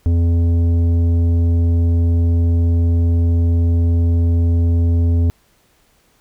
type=tone with tanh clipping; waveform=sine; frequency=84.7 Hz; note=E2; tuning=48 cents sharp; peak=-13 dBFS; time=0.06-5.3 s; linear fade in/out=0 ms; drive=10 dB; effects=pink hiss -57 dBFS RMS until 6.2 s